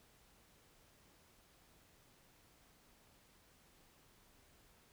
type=silence; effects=pink hiss -68 dBFS RMS until 4.92 s